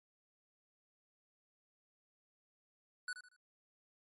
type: tone with echo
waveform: square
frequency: 1480 Hz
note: F#6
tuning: in tune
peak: -39 dBFS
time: 3.08-3.13 s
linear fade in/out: 2 ms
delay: 78 ms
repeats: 3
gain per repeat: -10 dB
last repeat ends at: 3.364 s
effects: MP3 48 kbps